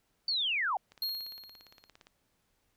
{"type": "linear sweep", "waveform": "sine", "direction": "down", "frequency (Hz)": [4606, 704], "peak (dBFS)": -28, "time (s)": [0.28, 0.77], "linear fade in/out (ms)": 2}
{"type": "click train", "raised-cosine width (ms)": 0.2, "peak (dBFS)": -36, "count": 21, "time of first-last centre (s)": [0.92, 2.069], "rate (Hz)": 17.4}
{"type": "tone with exponential decay", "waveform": "square", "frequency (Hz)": 4266, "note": "C8", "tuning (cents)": 33, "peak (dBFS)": -30, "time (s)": [1.02, 1.9], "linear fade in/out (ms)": 2, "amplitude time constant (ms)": 190}
{"effects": ["pink hiss -75 dBFS RMS until 2.76 s"]}